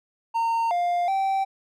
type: tone with pitch steps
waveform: triangle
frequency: 917 / 702 / 776 Hz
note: A#5 / F5 / G5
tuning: -29 / +9 / -18 cents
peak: -19 dBFS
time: 0.34-1.45 s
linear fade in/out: 20 ms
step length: 370 ms
effects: none